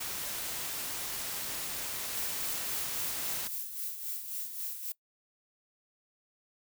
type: noise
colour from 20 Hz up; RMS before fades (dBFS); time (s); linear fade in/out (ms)
white; -37; 0-3.48; 10
type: noise with tremolo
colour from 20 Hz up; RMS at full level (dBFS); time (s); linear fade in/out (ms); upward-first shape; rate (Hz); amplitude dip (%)
violet; -36; 2.15-4.92; 2; sine; 3.7; 55
effects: noise-tail reverb RT60 0.1 s tail -21 dB re dry